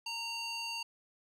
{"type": "tone with band-pass filter", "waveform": "square", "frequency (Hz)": 922, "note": "A#5", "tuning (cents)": -19, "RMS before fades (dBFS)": -39, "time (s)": [0.06, 0.83], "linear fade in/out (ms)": 5, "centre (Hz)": 4000, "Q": 2, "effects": []}